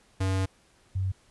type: tone pair in turn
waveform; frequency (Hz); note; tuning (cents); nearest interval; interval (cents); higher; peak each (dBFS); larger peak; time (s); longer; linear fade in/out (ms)
square / sine; 95.1 / 94.74; F#2 / F#2; +48 / +41; unison; 7; first; -25; neither; 0.2-0.46 / 0.95-1.12; first; 10
effects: pink hiss -62 dBFS RMS until 1.3 s + resampled to 24000 Hz